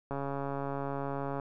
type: click train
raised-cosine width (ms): 1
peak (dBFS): -22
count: 180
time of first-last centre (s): 0.11-1.398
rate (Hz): 139
effects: none